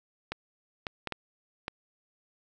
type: clicks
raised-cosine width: 0.3 ms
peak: -17 dBFS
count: 5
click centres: 0.32 / 0.868 / 1.073 / 1.123 / 1.681 s
effects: none